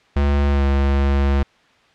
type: tone with pitch glide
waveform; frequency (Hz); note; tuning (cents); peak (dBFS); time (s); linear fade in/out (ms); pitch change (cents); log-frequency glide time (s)
square; 71 to 69.26; C#2 to C#2; +42 to -1; -15; 0.16-1.43; 5; -43; 0.49-0.63
effects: white hiss -54 dBFS RMS until 1.94 s + low-pass 3000 Hz 12 dB/octave